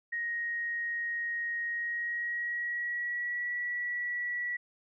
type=tone with pitch glide; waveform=sine; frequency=1876 to 1942.2 Hz; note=A#6 to B6; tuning=+11 to -29 cents; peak=-31 dBFS; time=0.12-4.57 s; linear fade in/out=10 ms; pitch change=+60 cents; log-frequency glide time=1.64-3.54 s; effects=none